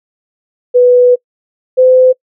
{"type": "tone pair in turn", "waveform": "sine", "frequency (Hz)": [493.9, 511.8], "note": ["B4", "C5"], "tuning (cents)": [0, -38], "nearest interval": "minor second", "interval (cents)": 62, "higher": "second", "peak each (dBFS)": -3, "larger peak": "neither", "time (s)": [[0.74, 1.16], [1.77, 2.13]], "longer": "first", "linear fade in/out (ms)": 20, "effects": ["noise-tail reverb RT60 0.1 s tail -25 dB re dry"]}